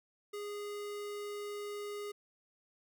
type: tone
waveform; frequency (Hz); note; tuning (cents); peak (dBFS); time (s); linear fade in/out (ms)
square; 412; G#4; -14; -40; 0.33-2.12; 10
effects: none